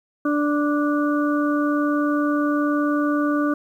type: harmonic tone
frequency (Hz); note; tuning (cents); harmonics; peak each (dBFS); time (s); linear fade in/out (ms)
293.7; D4; 0; 1 / 2 / 4 / 5; -19 / -27 / -27 / -30; 0.25-3.54; 5
effects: 9-bit